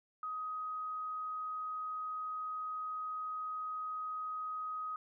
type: tone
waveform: sine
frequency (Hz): 1257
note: D#6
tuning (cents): +17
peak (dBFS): -37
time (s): 0.23-4.96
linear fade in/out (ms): 2
effects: none